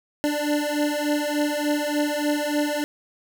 25% pulse beating tone pair, 293.7 / 297.1 Hz, D4 / D4, 0 / +20 cents, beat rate 3.4 Hz, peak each -21 dBFS, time 0.24-2.84 s, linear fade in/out 0 ms, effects none

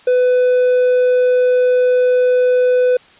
triangle tone, 500 Hz, B4, 21 cents sharp, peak -8 dBFS, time 0.07-2.97 s, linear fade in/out 5 ms, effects white hiss -46 dBFS RMS until 3.19 s + resampled to 8000 Hz

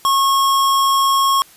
square tone, 1091 Hz, C#6, 28 cents flat, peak -13 dBFS, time 0.05-1.42 s, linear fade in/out 0 ms, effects white hiss -46 dBFS RMS until 1.56 s + resampled to 32000 Hz

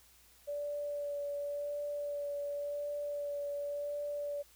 sine tone with vibrato, 578 Hz, D5, 28 cents flat, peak -35 dBFS, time 0.47-4.43 s, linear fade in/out 20 ms, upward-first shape sine, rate 0.91 Hz, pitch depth 13 cents each way, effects added 60 Hz sine -69 dBFS peak until 4.55 s + white hiss -63 dBFS RMS until 4.55 s

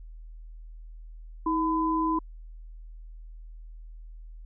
sine tone pair together, 319.4 / 1008.2 Hz, D#4 / B5, +45 / +35 cents, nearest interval octave + minor sixth, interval 1990 cents, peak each -26 dBFS, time 1.46-2.19 s, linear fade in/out 5 ms, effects added 40 Hz sine -41 dBFS peak until 4.45 s

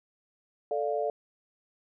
sine chord, D minor, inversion second, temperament equal, 440 / 587.3 / 698.5 Hz, A4 / D5 / F5, 0 / 0 / 0 cents, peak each -31 / -31 / -32 dBFS, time 0.71-1.1 s, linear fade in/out 2 ms, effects none

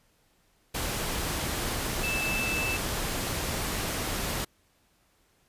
sine tone in noise, 2637 Hz, E7, in tune, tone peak -29 dBFS, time 2.03-2.77 s, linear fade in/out 10 ms, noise pink, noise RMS -31 dBFS, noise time 0.74-4.45 s, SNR -1 dB, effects pink hiss -67 dBFS RMS until 5.48 s + resampled to 32000 Hz

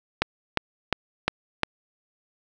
click train, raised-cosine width 0.3 ms, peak -4 dBFS, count 5, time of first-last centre 0.22-1.633 s, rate 2.83 Hz, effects none

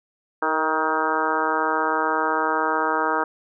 harmonic tone with a mistuned harmonic, 157.9 Hz, D#3, 26 cents sharp, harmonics 2 / 3 / 4 / 5 / 6 / 7 / 8 / 9 / 10, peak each -30 / -28 / -31 / -29 / -25 / -31 / -26 / -30 / -29 dBFS, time 0.42-3.24 s, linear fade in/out 5 ms, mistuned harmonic 3, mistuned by -25 cents, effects none

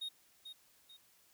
triangle tone with echo, 3729 Hz, A#7, in tune, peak -37 dBFS, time 0.01-0.09 s, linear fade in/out 10 ms, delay 440 ms, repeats 2, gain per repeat -8 dB, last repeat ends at 0.97 s, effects white hiss -68 dBFS RMS until 1.33 s

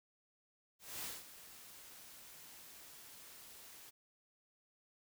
white noise with ADSR envelope, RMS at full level -43 dBFS, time 0.79-3.91 s, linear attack 240 ms, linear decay 200 ms, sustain -13 dB, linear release 19 ms, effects none

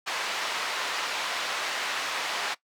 pink band-pass noise, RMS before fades -31 dBFS, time 0.06-2.55 s, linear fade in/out 20 ms, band 880 to 4600 Hz, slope 12 dB/octave, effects noise-tail reverb RT60 0.1 s tail -19 dB re dry

